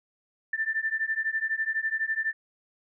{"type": "beating tone pair", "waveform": "sine", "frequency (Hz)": [1771, 1783], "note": ["A6", "A6"], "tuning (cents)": [11, 22], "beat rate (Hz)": 12, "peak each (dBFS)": -29, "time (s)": [0.53, 2.33], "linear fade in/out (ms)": 5, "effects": []}